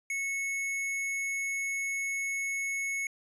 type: tone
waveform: square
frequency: 2200 Hz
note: C#7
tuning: 14 cents flat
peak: -31 dBFS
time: 0.1-3.07 s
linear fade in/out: 2 ms
effects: resampled to 24000 Hz